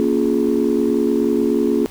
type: chord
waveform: sine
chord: Bb minor seventh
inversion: none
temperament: just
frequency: 233.1 / 279.7 / 349.6 / 419.5 Hz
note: Bb3 / Db4 / F4 / Ab4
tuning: 0 / +16 / +2 / +17 cents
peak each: -19 dBFS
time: 0-1.86 s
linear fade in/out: 0 ms
effects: tanh soft clip ceiling -7 dBFS + pink hiss -41 dBFS RMS until 1.9 s